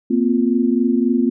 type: chord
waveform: sine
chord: Bb suspended second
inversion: none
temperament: equal with one note detuned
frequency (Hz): 233.1 / 256.8 / 349.2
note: Bb3 / C4 / F4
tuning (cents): 0 / -32 / 0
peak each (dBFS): -17 / -17 / -21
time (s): 0.1-1.3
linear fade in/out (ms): 10
effects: none